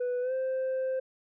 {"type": "tone with pitch glide", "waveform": "sine", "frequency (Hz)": [493.9, 522.1], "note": ["B4", "C5"], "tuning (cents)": [0, -4], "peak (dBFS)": -25, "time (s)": [0, 1], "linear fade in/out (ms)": 10, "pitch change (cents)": 96, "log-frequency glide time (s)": [0.21, 0.33], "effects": ["tanh soft clip ceiling -27 dBFS"]}